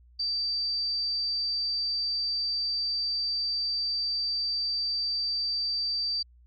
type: tone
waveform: sine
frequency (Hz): 4654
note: D8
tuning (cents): -17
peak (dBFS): -26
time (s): 0.19-6.23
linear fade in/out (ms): 10
effects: added 60 Hz sine -53 dBFS peak until 6.46 s + MP3 32 kbps